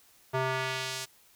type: tone with band-pass filter sweep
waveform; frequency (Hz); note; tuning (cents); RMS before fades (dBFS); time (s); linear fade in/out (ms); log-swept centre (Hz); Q
square; 130.81; C3; 0; -32; 0.33-1.06; 20; 840 to 7200; 0.79
effects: white hiss -61 dBFS RMS until 1.35 s